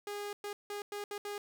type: tone bursts at uneven times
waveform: sawtooth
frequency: 410 Hz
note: G#4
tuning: 22 cents flat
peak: -34 dBFS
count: 6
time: 0.07-0.33 / 0.44-0.53 / 0.7-0.82 / 0.92-1.04 / 1.11-1.18 / 1.25-1.38 s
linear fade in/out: 2 ms
effects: 11-bit